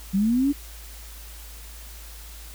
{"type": "linear sweep", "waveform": "sine", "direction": "up", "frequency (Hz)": [185, 293.7], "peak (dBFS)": -18, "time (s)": [0.13, 0.53], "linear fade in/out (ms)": 20, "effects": ["added 54 Hz sine -40 dBFS peak until 2.54 s", "white hiss -45 dBFS RMS until 2.54 s"]}